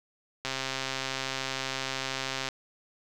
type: click train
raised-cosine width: 0.2 ms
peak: -14 dBFS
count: 272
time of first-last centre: 0.45-2.488 s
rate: 133 Hz
effects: none